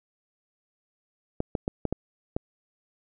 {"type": "clicks", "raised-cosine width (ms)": 2, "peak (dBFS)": -13, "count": 6, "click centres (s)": [1.404, 1.552, 1.679, 1.853, 1.926, 2.365], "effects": []}